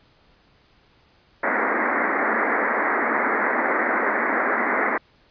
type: band-pass noise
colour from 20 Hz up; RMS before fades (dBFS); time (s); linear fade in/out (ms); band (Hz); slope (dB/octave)
white; -22; 1.43-4.98; 5; 210 to 2100; 96
effects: pink hiss -58 dBFS RMS until 5.3 s + resampled to 11025 Hz